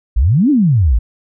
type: exponential two-way sweep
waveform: sine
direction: up then down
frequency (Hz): 49.42 to 311.1 to 49.42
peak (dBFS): -8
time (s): 0.16-0.99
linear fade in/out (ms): 10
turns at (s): 0.5
effects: none